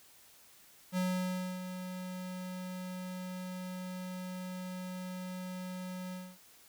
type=tone with ADSR envelope; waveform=square; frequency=183.4 Hz; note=F#3; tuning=15 cents flat; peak=-30 dBFS; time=0.92-6.38 s; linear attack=52 ms; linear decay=620 ms; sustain=-10 dB; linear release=250 ms; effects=white hiss -60 dBFS RMS until 6.68 s